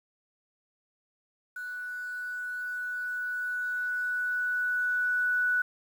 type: tone with level ramp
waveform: sine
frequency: 1480 Hz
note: F#6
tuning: in tune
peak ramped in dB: -35 to -23 dBFS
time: 1.56-5.62 s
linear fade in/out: 5 ms
effects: 9-bit